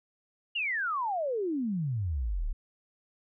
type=exponential sweep; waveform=sine; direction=down; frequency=2924 to 31.13 Hz; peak=-28 dBFS; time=0.55-2.53 s; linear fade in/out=10 ms; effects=none